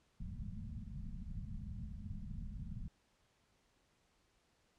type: low-pass noise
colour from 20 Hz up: pink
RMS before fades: -45 dBFS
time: 0.2-2.88 s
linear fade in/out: 2 ms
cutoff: 230 Hz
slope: 96 dB/octave
effects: pink hiss -75 dBFS RMS until 4.78 s + low-pass 8000 Hz 12 dB/octave